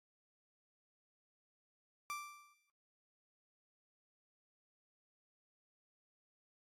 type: tone with exponential decay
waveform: 30% pulse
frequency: 1174.7 Hz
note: D6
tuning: in tune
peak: -36 dBFS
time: 2.1-2.7 s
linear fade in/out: 0 ms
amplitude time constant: 130 ms
effects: AAC 48 kbps